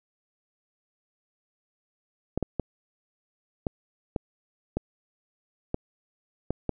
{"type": "clicks", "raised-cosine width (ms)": 2, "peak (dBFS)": -13, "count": 9, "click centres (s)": [2.376, 2.427, 2.597, 3.668, 4.162, 4.77, 5.744, 6.506, 6.693], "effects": []}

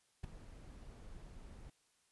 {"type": "noise with ADSR envelope", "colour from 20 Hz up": "brown", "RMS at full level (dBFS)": -39, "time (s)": [0.23, 1.7], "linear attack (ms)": 12, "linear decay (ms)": 7, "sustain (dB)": -14, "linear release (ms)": 4, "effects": ["white hiss -75 dBFS RMS until 2.11 s", "resampled to 24000 Hz"]}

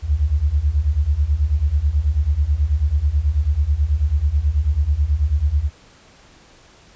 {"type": "beating tone pair", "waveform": "sine", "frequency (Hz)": [68, 77.2], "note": ["C#2", "D#2"], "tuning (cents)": [-33, -13], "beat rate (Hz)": 9.2, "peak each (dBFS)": [-19, -17], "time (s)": [0.02, 5.7], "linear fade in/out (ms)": 50, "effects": ["pink hiss -49 dBFS RMS until 6.95 s", "resampled to 16000 Hz"]}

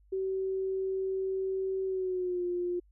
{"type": "tone with pitch glide", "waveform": "sine", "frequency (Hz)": [381.6, 354], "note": ["G4", "F4"], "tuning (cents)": [-47, 23], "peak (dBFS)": -29, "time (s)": [0.12, 2.8], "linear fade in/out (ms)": 10, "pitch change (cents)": -130, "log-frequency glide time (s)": [1.85, 2.44], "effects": ["added 50 Hz sine -59 dBFS peak until 2.91 s"]}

